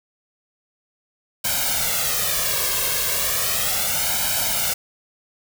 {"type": "noise with flanger", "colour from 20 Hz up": "white", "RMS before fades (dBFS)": -22, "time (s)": [1.44, 4.74], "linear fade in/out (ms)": 10, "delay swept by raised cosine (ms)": [1.3, 1.86], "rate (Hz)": 0.35, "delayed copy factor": 0.9, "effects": []}